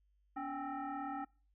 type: tone with frequency modulation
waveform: sine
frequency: 246.9 Hz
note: B3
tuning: in tune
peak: -38 dBFS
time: 0.36-1.25 s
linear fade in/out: 10 ms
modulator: 531 Hz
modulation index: 2.1
effects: noise-tail reverb RT60 0.4 s tail -26 dB re dry + added 50 Hz sine -70 dBFS peak until 1.54 s